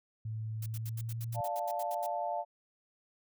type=tone with pitch glide; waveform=sine; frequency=110 to 115.14 Hz; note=A2 to A#2; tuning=0 to -21 cents; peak=-35 dBFS; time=0.25-1.41 s; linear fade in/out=5 ms; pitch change=+79 cents; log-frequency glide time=0.57-1.24 s
type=noise bursts; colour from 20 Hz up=blue; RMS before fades=-46 dBFS; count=13; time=0.62-2.065 s; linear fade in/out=5 ms; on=41 ms; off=76 ms
type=chord; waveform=sine; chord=D minor; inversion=none; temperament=equal; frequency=587.3 / 698.5 / 880 Hz; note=D5 / F5 / A5; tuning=0 / 0 / 0 cents; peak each=-38 / -35 / -37 dBFS; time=1.34-2.45 s; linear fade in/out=50 ms
effects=none